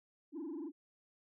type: tone with frequency modulation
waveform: sine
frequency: 311.1 Hz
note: D#4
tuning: in tune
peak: -38 dBFS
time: 0.32-0.72 s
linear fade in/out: 50 ms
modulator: 22.6 Hz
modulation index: 1.6
effects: tanh soft clip ceiling -38 dBFS